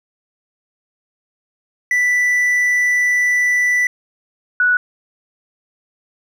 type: tone pair in turn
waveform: triangle / sine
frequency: 1975.5 / 1473.1 Hz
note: B6 / F#6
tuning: 0 / -8 cents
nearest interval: perfect fourth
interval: 508 cents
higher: first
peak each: -11 dBFS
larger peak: neither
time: 1.91-3.87 / 4.6-4.77 s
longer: first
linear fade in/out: 2 ms
effects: none